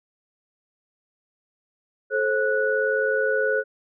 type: tone cluster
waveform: sine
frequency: 433.2 / 532 / 1473 Hz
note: A4 / C5 / F#6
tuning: -27 / +29 / -8 cents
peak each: -24 dBFS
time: 2.1-3.64 s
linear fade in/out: 50 ms
effects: none